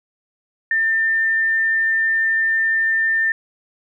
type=tone; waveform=sine; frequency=1797 Hz; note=A6; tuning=36 cents sharp; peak=-15 dBFS; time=0.71-3.32 s; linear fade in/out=2 ms; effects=none

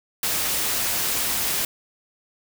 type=noise; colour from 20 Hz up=white; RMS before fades=-24 dBFS; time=0.23-1.65 s; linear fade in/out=2 ms; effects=none

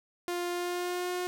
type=tone with pitch glide; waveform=sawtooth; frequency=351.3 to 359.5 Hz; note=F4 to F#4; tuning=+10 to -50 cents; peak=-27 dBFS; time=0.28-1.27 s; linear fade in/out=0 ms; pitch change=+40 cents; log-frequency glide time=0.5-1.13 s; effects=none

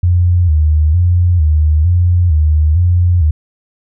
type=tone with vibrato; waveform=sine; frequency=82.41 Hz; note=E2; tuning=in tune; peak=-7 dBFS; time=0.03-3.31 s; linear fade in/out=5 ms; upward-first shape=square; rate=1.1 Hz; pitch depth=120 cents each way; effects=none

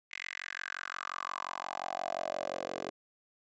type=tone with high-pass filter sweep; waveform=10% pulse; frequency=45.7 Hz; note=F#1; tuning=21 cents flat; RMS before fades=-39 dBFS; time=0.11-2.9 s; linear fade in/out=10 ms; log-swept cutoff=2200 to 430 Hz; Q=5.1; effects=resampled to 16000 Hz

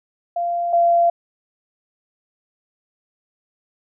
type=tone pair in turn; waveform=sine; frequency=692 / 686.4 Hz; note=F5 / F5; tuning=-16 / -30 cents; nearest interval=unison; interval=14 cents; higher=first; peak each=-19 / -12 dBFS; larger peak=second; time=0.36-0.73 / 0.73-1.1 s; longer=neither; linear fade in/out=5 ms; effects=none

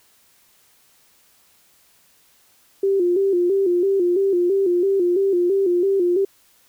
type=tone with vibrato; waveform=sine; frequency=371.6 Hz; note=F#4; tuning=7 cents sharp; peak=-15 dBFS; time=2.83-6.25 s; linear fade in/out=5 ms; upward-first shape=square; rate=3 Hz; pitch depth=92 cents each way; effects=white hiss -57 dBFS RMS until 6.68 s

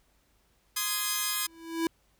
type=chord; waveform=5% pulse; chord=Ab major; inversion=first; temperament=equal with one note detuned; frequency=1037.5 / 1244.5 / 1661.2 Hz; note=C6 / Eb6 / Ab6; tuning=-15 / 0 / 0 cents; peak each=-21 dBFS; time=0.76-1.47 s; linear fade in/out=10 ms
type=tone with exponential growth; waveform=square; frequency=329.6 Hz; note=E4; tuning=in tune; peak=-24 dBFS; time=1.41-1.87 s; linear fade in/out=2 ms; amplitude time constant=99 ms
effects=added 50 Hz sine -69 dBFS peak until 2.19 s + pink hiss -69 dBFS RMS until 2.19 s

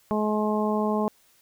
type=harmonic tone; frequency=212.6 Hz; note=G#3; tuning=41 cents sharp; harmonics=1 / 2 / 3 / 4 / 5; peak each=-25 / -28 / -30 / -31 / -32 dBFS; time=0.11-1.08 s; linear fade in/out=0 ms; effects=white hiss -61 dBFS RMS until 1.41 s

